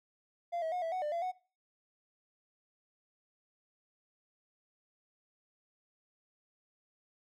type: tone with pitch steps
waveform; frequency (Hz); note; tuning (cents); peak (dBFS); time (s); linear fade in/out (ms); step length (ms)
triangle; 690 / 644 / 722 / 657 / 741 / 597 / 681 / 737; F5 / E5 / F#5 / E5 / F#5 / D5 / F5 / F#5; -21 / -41 / -43 / -6 / +2 / +28 / -44 / -7; -30; 0.52-1.32; 20; 100
effects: noise-tail reverb RT60 0.4 s tail -24 dB re dry + tanh soft clip ceiling -26 dBFS